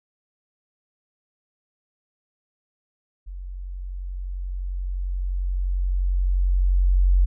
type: tone with level ramp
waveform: sine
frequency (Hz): 45.73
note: F#1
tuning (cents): -20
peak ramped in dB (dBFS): -32 to -13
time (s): 3.26-7.26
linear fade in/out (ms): 20
effects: none